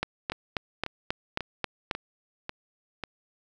two click trains, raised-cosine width 0.3 ms, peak -11 / -17 dBFS, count 8 / 6, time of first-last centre 0.03-1.912 / 0.32-3.037 s, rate 3.72 / 1.84 Hz, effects none

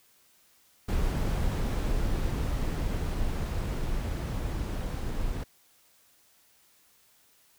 brown noise with level ramp, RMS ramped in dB -27 to -32 dBFS, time 0.88-5.44 s, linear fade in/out 10 ms, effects white hiss -63 dBFS RMS until 7.58 s

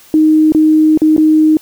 sine tone with dropouts, 311.1 Hz, D#4, in tune, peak -5 dBFS, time 0.14-1.57 s, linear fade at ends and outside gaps 1 ms, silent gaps 0.521-0.548 / 0.975-1.018 / 1.165-1.179 s, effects white hiss -42 dBFS RMS until 1.61 s

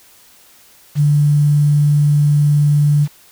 sine tone with quantisation, 146.83 Hz, D3, in tune, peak -9 dBFS, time 0.95-3.08 s, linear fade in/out 50 ms, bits 6, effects white hiss -47 dBFS RMS until 3.31 s

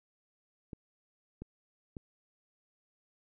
clicks, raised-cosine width 3 ms, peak -29 dBFS, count 3, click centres 0.732 / 1.42 / 1.968 s, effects none

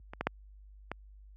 clicks, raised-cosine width 0.5 ms, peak -27 / -17 / -12 / -20 dBFS, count 4, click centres 0.135 / 0.21 / 0.27 / 0.916 s, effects added 50 Hz sine -42 dBFS peak until 1.36 s + high-pass 80 Hz 12 dB/octave

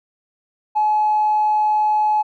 triangle tone with tanh clipping, 851 Hz, G#5, 42 cents sharp, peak -14 dBFS, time 0.75-2.23 s, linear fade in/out 20 ms, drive 4 dB, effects none

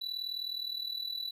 triangle tone with amplitude modulation, 3958 Hz, B7, 3 cents sharp, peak -30 dBFS, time 0.01-1.31 s, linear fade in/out 10 ms, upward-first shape sine, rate 39.5 Hz, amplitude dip 75%, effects none

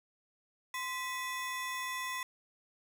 35% pulse ring-modulated tone, 1501 Hz, F#6, 24 cents sharp, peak -31 dBFS, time 0.74-2.23 s, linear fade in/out 2 ms, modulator 467 Hz, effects none

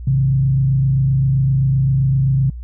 sine tone with frequency modulation, 133.6 Hz, C3, 36 cents sharp, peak -12 dBFS, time 0.07-2.5 s, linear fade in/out 5 ms, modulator 27.7 Hz, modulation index 0.44, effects added 60 Hz sine -27 dBFS peak until 2.63 s

